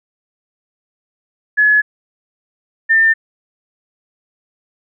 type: tone pair in turn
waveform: sine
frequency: 1700 / 1797.7 Hz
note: G#6 / A6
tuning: +40 / +37 cents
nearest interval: minor second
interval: 97 cents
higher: second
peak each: -8 dBFS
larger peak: neither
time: 1.57-1.82 / 2.89-3.14 s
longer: neither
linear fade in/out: 20 ms
effects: none